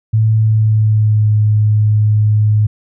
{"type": "tone with pitch glide", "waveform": "sine", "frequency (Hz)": [110, 106.44], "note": ["A2", "G#2"], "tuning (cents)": [0, 43], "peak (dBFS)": -8, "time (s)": [0.13, 2.67], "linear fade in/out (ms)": 10, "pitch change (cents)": -57, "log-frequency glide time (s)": [0.33, 1.31], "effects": []}